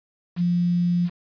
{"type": "tone with quantisation", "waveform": "sine", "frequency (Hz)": 175, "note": "F3", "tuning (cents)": 4, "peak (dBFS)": -18, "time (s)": [0.36, 1.1], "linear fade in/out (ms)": 50, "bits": 7, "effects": ["resampled to 11025 Hz"]}